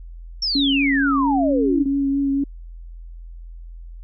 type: exponential sweep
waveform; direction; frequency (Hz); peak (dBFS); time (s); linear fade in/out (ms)
sine; down; 5588 to 270.5; -19; 0.42-1.86; 5
type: tone with vibrato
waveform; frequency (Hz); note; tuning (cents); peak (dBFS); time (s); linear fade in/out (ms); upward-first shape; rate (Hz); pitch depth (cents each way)
sine; 277.2; C#4; 0; -17; 0.55-2.44; 5; triangle; 4.4; 22
effects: added 42 Hz sine -34 dBFS peak until 4.03 s